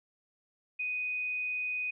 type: tone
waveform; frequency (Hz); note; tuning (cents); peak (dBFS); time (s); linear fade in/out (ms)
sine; 2492; D#7; +2; -31; 0.79-1.91; 10
effects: none